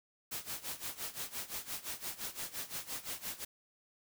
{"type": "noise with tremolo", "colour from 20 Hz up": "white", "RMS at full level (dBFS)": -39, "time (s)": [0.31, 3.45], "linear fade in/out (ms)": 10, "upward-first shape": "sine", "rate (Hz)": 5.8, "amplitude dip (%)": 85, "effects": []}